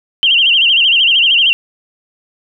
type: tone with vibrato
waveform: sine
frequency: 2960 Hz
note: F#7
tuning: in tune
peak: -7 dBFS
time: 0.23-1.53 s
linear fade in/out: 0 ms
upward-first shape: sine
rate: 13 Hz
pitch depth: 150 cents each way
effects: none